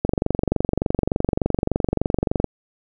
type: click train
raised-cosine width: 2 ms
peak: -5 dBFS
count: 57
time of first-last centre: 0.05-2.443 s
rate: 23.4 Hz
effects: none